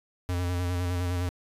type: tone with vibrato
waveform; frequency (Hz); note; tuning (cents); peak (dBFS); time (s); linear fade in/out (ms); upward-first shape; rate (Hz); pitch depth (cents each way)
square; 88.9; F2; +31; -27; 0.29-1.29; 0; square; 9.8; 28
effects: resampled to 32000 Hz